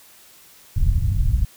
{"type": "low-pass noise", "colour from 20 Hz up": "pink", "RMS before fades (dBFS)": -18, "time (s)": [0.76, 1.45], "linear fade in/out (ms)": 5, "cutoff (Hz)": 120, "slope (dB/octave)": 24, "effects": ["white hiss -49 dBFS RMS until 1.56 s"]}